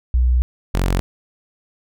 sine / sawtooth tone pair in turn, 61.74 / 45.51 Hz, B1 / F#1, 0 / -28 cents, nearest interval perfect fourth, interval 528 cents, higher first, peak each -12 dBFS, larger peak neither, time 0.14-0.42 / 0.74-1 s, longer first, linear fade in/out 0 ms, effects none

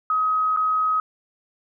sine tone with dropouts, 1266 Hz, D#6, 30 cents sharp, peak -18 dBFS, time 0.1-1 s, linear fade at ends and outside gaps 2 ms, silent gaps 0.564-0.571 s, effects none

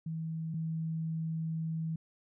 sine tone pair in turn, 161.4 / 161.4 Hz, E3 / E3, -36 / -36 cents, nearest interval unison, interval 0 cents, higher neither, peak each -34 / -32 dBFS, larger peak second, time 0.06-0.54 / 0.54-1.96 s, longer second, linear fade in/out 5 ms, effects none

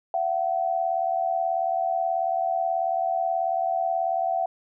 sine tone pair together, 677.6 / 756 Hz, E5 / F#5, +48 / +37 cents, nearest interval major second, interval 189 cents, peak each -25 dBFS, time 0.14-4.46 s, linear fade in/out 2 ms, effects none

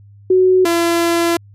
sine / sawtooth tone pair in turn, 371.2 / 339 Hz, F#4 / E4, +6 / +49 cents, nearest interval major second, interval 157 cents, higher first, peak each -8 / -9 dBFS, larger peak first, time 0.3-0.65 / 0.65-1.37 s, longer second, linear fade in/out 5 ms, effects added 101 Hz sine -40 dBFS peak until 1.54 s + resampled to 32000 Hz

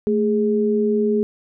sine tone pair together, 220.2 / 415.2 Hz, A3 / G#4, +2 / 0 cents, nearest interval major seventh, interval 1098 cents, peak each -19 / -18 dBFS, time 0.07-1.23 s, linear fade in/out 0 ms, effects none

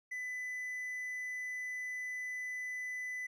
triangle tone, 2000 Hz, B6, 21 cents sharp, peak -36 dBFS, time 0.11-3.27 s, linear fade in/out 10 ms, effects none

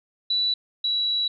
sine tone pair in turn, 3951 / 3915 Hz, B7 / B7, 0 / -16 cents, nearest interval unison, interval 16 cents, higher first, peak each -20 / -21 dBFS, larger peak first, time 0.3-0.54 / 0.84-1.28 s, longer second, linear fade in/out 5 ms, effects none

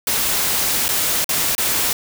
white noise with dropouts, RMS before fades -19 dBFS, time 0.07-1.93 s, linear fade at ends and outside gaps 2 ms, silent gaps 0.882-0.889 / 1.244-1.291 / 1.551-1.58 s, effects none

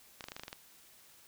clicks, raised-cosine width 0.2 ms, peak -25 dBFS, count 9, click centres 0.208 / 0.241 / 0.285 / 0.319 / 0.365 / 0.396 / 0.435 / 0.481 / 0.529 s, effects white hiss -60 dBFS RMS until 1.27 s

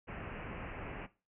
pink low-pass noise, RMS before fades -44 dBFS, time 0.07-1.07 s, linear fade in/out 20 ms, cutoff 2800 Hz, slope 96 dB/octave, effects noise-tail reverb RT60 0.3 s tail -17 dB re dry

